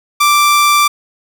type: tone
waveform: sawtooth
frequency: 1174.7 Hz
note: D6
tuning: in tune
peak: -4 dBFS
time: 0.2-0.88 s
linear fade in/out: 10 ms
effects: none